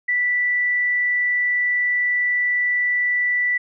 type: tone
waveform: sine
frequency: 1969 Hz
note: B6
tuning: 6 cents flat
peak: -17 dBFS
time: 0.08-3.58 s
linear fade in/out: 10 ms
effects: none